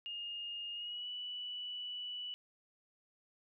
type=tone with pitch glide; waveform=sine; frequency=2838 to 2959 Hz; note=F7 to F#7; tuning=+27 to -1 cents; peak=-40 dBFS; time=0.06-2.34 s; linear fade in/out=0 ms; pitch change=+72 cents; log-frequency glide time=0.73-1.08 s; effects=none